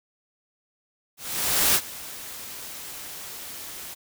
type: noise with ADSR envelope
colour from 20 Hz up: white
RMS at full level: -19 dBFS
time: 1.17-3.95 s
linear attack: 580 ms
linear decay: 55 ms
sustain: -19 dB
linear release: 22 ms
effects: none